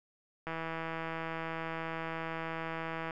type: click train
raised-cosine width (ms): 0.5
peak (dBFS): -23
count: 431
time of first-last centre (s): 0.47-3.108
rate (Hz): 163
effects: none